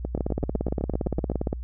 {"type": "two click trains", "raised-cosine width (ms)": 2, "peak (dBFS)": [-15, -12], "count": [11, 25], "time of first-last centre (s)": [[0.05, 1.317], [0.15, 1.529]], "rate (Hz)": [7.89, 17.4], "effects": ["added 60 Hz sine -31 dBFS peak until 1.63 s"]}